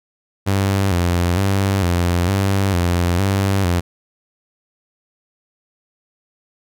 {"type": "tone with vibrato", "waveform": "sawtooth", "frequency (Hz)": 92.5, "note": "F#2", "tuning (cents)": 0, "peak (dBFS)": -11, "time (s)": [0.46, 3.81], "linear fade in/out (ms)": 20, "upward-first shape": "square", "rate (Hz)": 1.1, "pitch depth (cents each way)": 96, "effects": []}